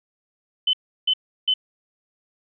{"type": "tone bursts", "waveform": "sine", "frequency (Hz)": 3037, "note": "F#7", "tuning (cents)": 44, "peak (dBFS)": -16, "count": 3, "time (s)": [0.67, 1.539], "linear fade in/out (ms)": 5, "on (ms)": 63, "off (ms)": 340, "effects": []}